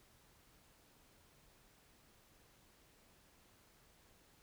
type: silence
effects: pink hiss -68 dBFS RMS until 4.42 s